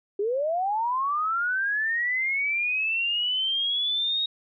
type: linear sweep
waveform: sine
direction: up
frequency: 388.3 to 3780 Hz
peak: -23 dBFS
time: 0.19-4.26 s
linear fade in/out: 5 ms
effects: none